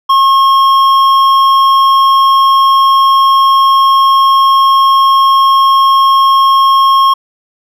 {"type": "tone with hard clipping", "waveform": "triangle", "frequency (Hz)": 1080, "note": "C#6", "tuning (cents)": -45, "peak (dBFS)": -6, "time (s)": [0.09, 7.14], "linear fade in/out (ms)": 10, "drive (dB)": 11, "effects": []}